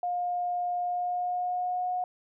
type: tone with pitch glide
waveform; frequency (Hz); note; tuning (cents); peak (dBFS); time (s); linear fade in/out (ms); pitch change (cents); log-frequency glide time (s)
sine; 711 to 726.4; F5 to F#5; +31 to -32; -27; 0.03-2.04; 2; +37; 0.8-1.89
effects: none